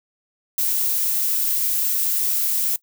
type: noise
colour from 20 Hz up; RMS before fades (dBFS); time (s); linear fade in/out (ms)
violet; -21; 0.58-2.76; 2
effects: noise-tail reverb RT60 0.1 s tail -20 dB re dry